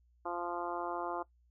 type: harmonic tone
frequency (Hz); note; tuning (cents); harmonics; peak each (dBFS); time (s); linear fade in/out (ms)
173.9; F3; -7; 2 / 3 / 4 / 5 / 6 / 7 / 8; -41 / -45 / -41 / -42 / -43 / -45 / -50; 0.25-1.23; 10
effects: noise-tail reverb RT60 0.1 s tail -18 dB re dry + added 60 Hz sine -65 dBFS peak until 1.5 s